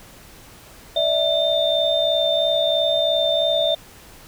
sine tone cluster, 591 / 654 / 3601 Hz, D5 / E5 / A7, +11 / -14 / +39 cents, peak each -22 / -20 / -21 dBFS, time 0.96-3.75 s, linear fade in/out 5 ms, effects pink hiss -45 dBFS RMS until 4.27 s

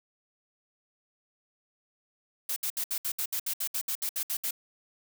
blue noise bursts, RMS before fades -31 dBFS, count 15, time 2.49-4.509 s, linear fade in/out 5 ms, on 73 ms, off 66 ms, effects none

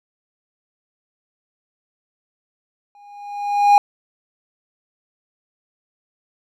triangle tone with exponential growth, 817 Hz, G#5, 29 cents flat, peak -4 dBFS, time 2.95-3.78 s, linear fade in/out 1 ms, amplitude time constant 180 ms, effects none

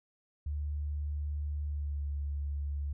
sine tone with pitch glide, 73.6 to 71.75 Hz, D2 to D2, +4 to -40 cents, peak -32 dBFS, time 0.46-2.93 s, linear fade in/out 5 ms, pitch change -44 cents, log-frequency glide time 1.66-2.02 s, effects none

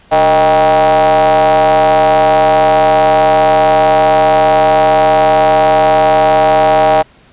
square ring-modulated tone, 82.41 Hz, E2, in tune, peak -4 dBFS, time 0.11-7.03 s, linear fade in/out 20 ms, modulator 707 Hz, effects pink hiss -45 dBFS RMS until 7.32 s + resampled to 8000 Hz

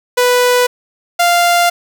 sawtooth tone pair in turn, 493.9 / 696.3 Hz, B4 / F5, 0 / -5 cents, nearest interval tritone, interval 595 cents, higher second, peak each -5 dBFS, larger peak neither, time 0.17-0.67 / 1.19-1.7 s, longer second, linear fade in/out 10 ms, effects none

